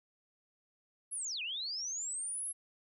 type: linear two-way sweep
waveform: sine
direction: down then up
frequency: 11160 to 2434 to 11160 Hz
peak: -36 dBFS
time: 1.11-2.53 s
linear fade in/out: 20 ms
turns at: 1.42 s
effects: none